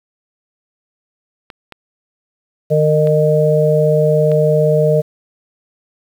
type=clicks; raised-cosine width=0.3 ms; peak=-17 dBFS; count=4; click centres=1.502 / 1.723 / 3.072 / 4.317 s
type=harmonic tone; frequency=152.9 Hz; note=D#3; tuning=30 cents flat; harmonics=1 / 3 / 4; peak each=-14 / -14 / -14 dBFS; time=2.7-5.02 s; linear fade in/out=20 ms
effects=7-bit